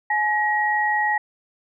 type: tone pair together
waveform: sine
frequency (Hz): 846.8 / 1899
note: G#5 / A#6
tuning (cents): +33 / +32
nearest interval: octave + major second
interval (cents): 1399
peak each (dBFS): -21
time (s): 0.1-1.18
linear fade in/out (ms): 5
effects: none